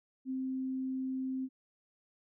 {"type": "tone", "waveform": "sine", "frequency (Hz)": 261.6, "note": "C4", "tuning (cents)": 0, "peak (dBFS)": -33, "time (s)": [0.25, 1.49], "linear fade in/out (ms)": 50, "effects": []}